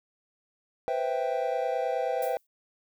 triangle chord, C major seventh, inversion third, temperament equal, 493.9 / 523.3 / 659.3 / 784 Hz, B4 / C5 / E5 / G5, 0 / 0 / 0 / 0 cents, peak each -30 dBFS, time 0.88-2.37 s, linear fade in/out 0 ms
violet noise with exponential decay, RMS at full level -37 dBFS, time 2.22-2.47 s, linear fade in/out 5 ms, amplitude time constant 53 ms
effects none

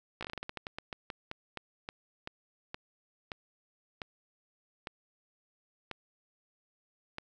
slowing click train, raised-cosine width 0.3 ms, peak -22 dBFS, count 24, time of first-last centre 0.21-7.184 s, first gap 16 ms, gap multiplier 1.22, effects none

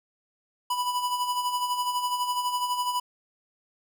square tone with tremolo, 987.8 Hz, B5, in tune, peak -24 dBFS, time 0.7-3 s, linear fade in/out 5 ms, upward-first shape sine, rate 12 Hz, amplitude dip 55%, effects none

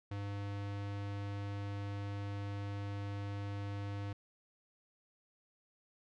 square tone, 100.8 Hz, G2, 49 cents sharp, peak -39 dBFS, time 0.11-4.13 s, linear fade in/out 5 ms, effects low-pass 4000 Hz 12 dB/octave

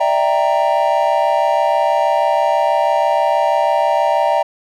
triangle chord, E half-diminished seventh, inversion third, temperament equal with one note detuned, 593.1 / 659.3 / 784 / 932.3 Hz, D5 / E5 / G5 / Bb5, +17 / 0 / 0 / 0 cents, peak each -16 dBFS, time 0-4.43 s, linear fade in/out 10 ms, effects none

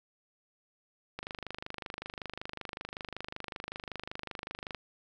click train, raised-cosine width 0.3 ms, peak -22 dBFS, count 91, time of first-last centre 1.19-4.747 s, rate 25.3 Hz, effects none

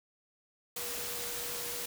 sine tone in noise, 480 Hz, B4, 49 cents flat, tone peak -46 dBFS, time 0.76-1.86 s, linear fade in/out 5 ms, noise white, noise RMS -38 dBFS, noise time 0.76-1.86 s, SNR -11 dB, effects none

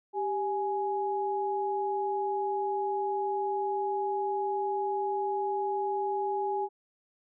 sine tone pair together, 393.6 / 834 Hz, G4 / G#5, +7 / +7 cents, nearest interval octave + minor second, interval 1300 cents, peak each -31 / -30 dBFS, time 0.13-6.69 s, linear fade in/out 50 ms, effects none

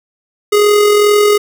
square tone with amplitude modulation, 415.3 Hz, G#4, in tune, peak -6 dBFS, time 0.52-1.38 s, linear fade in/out 10 ms, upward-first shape sine, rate 42.4 Hz, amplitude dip 35%, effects none

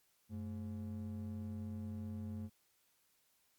triangle ring-modulated tone, 155.7 Hz, D#3, 2 cents sharp, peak -36 dBFS, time 0.29-2.5 s, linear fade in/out 50 ms, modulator 61.4 Hz, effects white hiss -75 dBFS RMS until 3.58 s + Opus 48 kbps

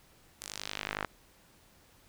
sawtooth tone with band-pass filter sweep, 51 Hz, G#1, 31 cents flat, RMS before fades -40 dBFS, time 0.41-1.05 s, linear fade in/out 0 ms, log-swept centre 8500 to 1400 Hz, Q 1.3, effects pink hiss -62 dBFS RMS until 2.08 s

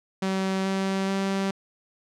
sawtooth tone with pitch steps, 191 / 192.77 / 194.56 Hz, G3 / G3 / G3, -45 / -29 / -13 cents, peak -20 dBFS, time 0.22-1.51 s, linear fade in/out 5 ms, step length 430 ms, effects low-pass 7000 Hz 12 dB/octave

